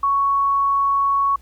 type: tone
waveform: sine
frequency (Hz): 1112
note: C#6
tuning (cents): +5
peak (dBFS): -15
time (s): 0.03-1.36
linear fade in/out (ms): 5
effects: added 60 Hz sine -46 dBFS peak until 1.41 s + pink hiss -57 dBFS RMS until 1.41 s